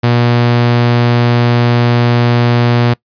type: tone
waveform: sawtooth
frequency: 120 Hz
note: B2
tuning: 49 cents flat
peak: -4 dBFS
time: 0.03-2.94 s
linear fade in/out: 10 ms
effects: noise-tail reverb RT60 0.1 s tail -23 dB re dry + resampled to 11025 Hz